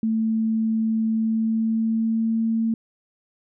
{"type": "tone with pitch glide", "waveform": "sine", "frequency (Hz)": [222.1, 225.3], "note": ["A3", "A3"], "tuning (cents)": [16, 41], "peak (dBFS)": -19, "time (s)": [0.03, 2.74], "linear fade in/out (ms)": 2, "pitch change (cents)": 25, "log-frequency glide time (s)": [1.13, 2.44], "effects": []}